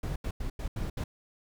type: noise bursts at uneven times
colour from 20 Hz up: brown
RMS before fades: -33 dBFS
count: 6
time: 0.03-0.16 / 0.24-0.31 / 0.4-0.5 / 0.59-0.68 / 0.76-0.9 / 0.97-1.04 s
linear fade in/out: 5 ms
effects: none